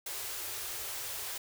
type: band-stop noise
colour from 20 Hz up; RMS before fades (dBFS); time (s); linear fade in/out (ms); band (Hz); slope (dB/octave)
white; -39; 0.06-1.38; 5; 130 to 320; 96
effects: none